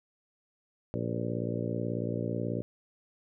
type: harmonic tone with a mistuned harmonic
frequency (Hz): 58.27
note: A#1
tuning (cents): 0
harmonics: 2 / 3 / 4 / 5 / 6 / 7 / 8 / 9 / 10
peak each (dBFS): -35 / -37 / -38 / -39 / -40 / -40 / -41 / -42 / -42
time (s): 0.94-2.62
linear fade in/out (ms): 0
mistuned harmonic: 9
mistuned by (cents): -50
effects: none